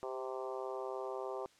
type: harmonic tone with a mistuned harmonic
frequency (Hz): 130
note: C3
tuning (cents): -11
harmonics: 3 / 4 / 5 / 6 / 7 / 8 / 9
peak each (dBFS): -42 / -44 / -46 / -48 / -49 / -50 / -51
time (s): 0.03-1.46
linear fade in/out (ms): 0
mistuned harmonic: 3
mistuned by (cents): +15
effects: white hiss -66 dBFS RMS until 1.59 s + low-pass 7000 Hz 12 dB/octave